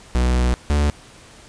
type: tone pair in turn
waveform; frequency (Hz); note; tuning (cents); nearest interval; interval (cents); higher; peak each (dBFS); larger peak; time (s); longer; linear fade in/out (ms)
45% pulse; 61.6 / 73.26; B1 / D2; -4 / -4; minor third; 300; second; -15; neither; 0.15-0.54 / 0.7-0.9; first; 0
effects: pink hiss -45 dBFS RMS until 1.48 s + resampled to 22050 Hz